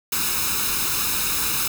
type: noise with comb filter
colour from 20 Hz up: white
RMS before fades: -23 dBFS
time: 0.12-1.68 s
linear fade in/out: 5 ms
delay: 0.77 ms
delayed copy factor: +0.7
effects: none